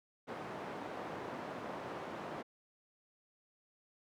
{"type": "band-pass noise", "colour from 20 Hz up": "white", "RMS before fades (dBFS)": -44, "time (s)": [0.27, 2.43], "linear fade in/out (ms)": 20, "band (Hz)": [160, 910], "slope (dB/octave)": 12, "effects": []}